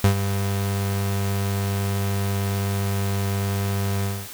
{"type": "tone with ADSR envelope", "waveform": "35% pulse", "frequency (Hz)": 98.9, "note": "G2", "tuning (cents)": 16, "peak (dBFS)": -10, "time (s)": [0.04, 4.29], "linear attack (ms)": 3, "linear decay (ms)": 98, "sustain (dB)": -10, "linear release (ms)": 250, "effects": ["white hiss -38 dBFS RMS until 4.33 s"]}